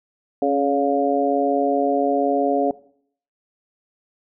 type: harmonic tone with a mistuned harmonic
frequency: 141.1 Hz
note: C#3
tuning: 31 cents sharp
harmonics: 2 / 3 / 4 / 5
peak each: -22 / -22 / -22 / -22 dBFS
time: 0.42-2.71 s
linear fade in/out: 2 ms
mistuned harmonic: 2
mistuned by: -27 cents
effects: noise-tail reverb RT60 0.6 s tail -19 dB re dry